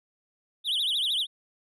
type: tone with vibrato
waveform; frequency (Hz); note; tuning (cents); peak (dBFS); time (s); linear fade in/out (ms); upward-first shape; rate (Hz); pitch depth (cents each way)
triangle; 3395; G#7; +37; -23; 0.64-1.27; 50; triangle; 13; 270
effects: resampled to 32000 Hz